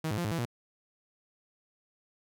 sawtooth tone with pitch steps, 158.6 / 105.3 / 173.5 / 106 / 166.4 / 119.3 Hz, D#3 / G#2 / F3 / G#2 / E3 / A#2, +33 / +24 / -11 / +36 / +17 / +41 cents, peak -26 dBFS, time 0.04-0.454 s, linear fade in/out 5 ms, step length 69 ms, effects none

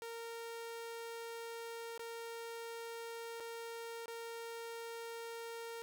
sawtooth tone with dropouts, 461.8 Hz, A#4, 16 cents flat, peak -40 dBFS, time 0.02-5.82 s, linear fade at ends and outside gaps 0 ms, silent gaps 1.977-1.994 / 3.4-3.404 / 4.058-4.081 s, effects none

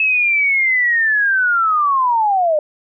sine linear sweep, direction down, 2605 to 587.3 Hz, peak -12 dBFS, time 0-2.59 s, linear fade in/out 2 ms, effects none

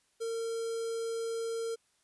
square tone with notch filter, 457 Hz, A#4, 34 cents flat, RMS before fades -35 dBFS, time 0.2-1.76 s, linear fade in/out 20 ms, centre 2000 Hz, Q 0.6, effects white hiss -72 dBFS RMS until 2.03 s + resampled to 24000 Hz

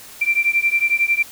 sine beating tone pair, 2349 / 2360 Hz, D7 / D7, 0 / +8 cents, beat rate 11 Hz, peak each -18 dBFS, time 0.21-1.23 s, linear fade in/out 10 ms, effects white hiss -40 dBFS RMS until 1.31 s

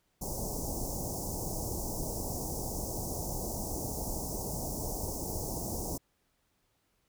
pink band-stop noise, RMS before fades -36 dBFS, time 0.21-5.98 s, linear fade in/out 10 ms, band 890 to 5400 Hz, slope 48 dB/octave, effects pink hiss -75 dBFS RMS until 7.08 s

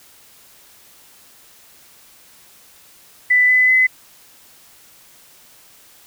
sine tone with pitch steps, 1991 / 2008 / 2026 Hz, B6 / B6 / B6, +14 / +28 / +44 cents, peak -10 dBFS, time 3.3-3.87 s, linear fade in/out 10 ms, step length 190 ms, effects white hiss -48 dBFS RMS until 6.06 s

